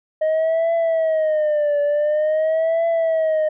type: tone with vibrato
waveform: sine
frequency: 622.3 Hz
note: D#5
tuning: in tune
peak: -13 dBFS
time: 0.21-3.49 s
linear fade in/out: 10 ms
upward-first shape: triangle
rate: 0.47 Hz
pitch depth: 130 cents each way
effects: tanh soft clip ceiling -15 dBFS